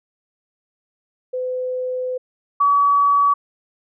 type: tone pair in turn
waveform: sine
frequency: 507 / 1138.2 Hz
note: B4 / C#6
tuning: +45 / +45 cents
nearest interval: octave + major second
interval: 1400 cents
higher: second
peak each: -21 / -12 dBFS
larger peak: second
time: 1.33-2.18 / 2.6-3.34 s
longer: first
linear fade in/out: 10 ms
effects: none